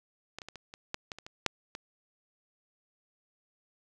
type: clicks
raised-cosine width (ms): 0.2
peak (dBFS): -22 / -26 / -25 / -27 / -28 / -16 / -21 / -27 / -27 / -8 / -22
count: 11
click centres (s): 0.386 / 0.418 / 0.486 / 0.557 / 0.739 / 0.944 / 1.118 / 1.186 / 1.265 / 1.463 / 1.751
effects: none